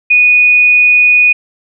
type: tone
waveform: sine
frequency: 2475 Hz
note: D#7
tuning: 10 cents flat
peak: -4 dBFS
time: 0.1-1.33 s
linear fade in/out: 10 ms
effects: none